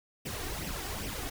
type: noise with flanger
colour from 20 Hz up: pink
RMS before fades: -37 dBFS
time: 0.25-1.3 s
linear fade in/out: 10 ms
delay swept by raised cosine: 0.35 to 2.75 ms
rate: 2.5 Hz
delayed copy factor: +0.65
effects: none